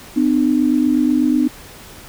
sine tone pair together, 253.4 / 301.5 Hz, B3 / D4, +45 / +46 cents, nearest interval minor third, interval 301 cents, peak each -15 dBFS, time 0.16-1.48 s, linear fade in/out 10 ms, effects pink hiss -39 dBFS RMS until 2.08 s

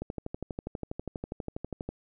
click train, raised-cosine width 2 ms, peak -21 dBFS, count 24, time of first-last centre 0.02-1.89 s, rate 12.3 Hz, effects none

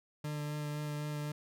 40% pulse tone with vibrato, 148.9 Hz, D3, 24 cents sharp, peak -35 dBFS, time 0.24-1.32 s, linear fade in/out 5 ms, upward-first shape sine, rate 3.9 Hz, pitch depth 12 cents each way, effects none

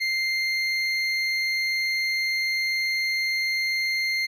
triangle tone pair together, 2093 / 4254 Hz, C7 / C8, 0 / +28 cents, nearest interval octave, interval 1228 cents, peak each -22 / -28 dBFS, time 0-4.27 s, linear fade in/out 20 ms, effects none

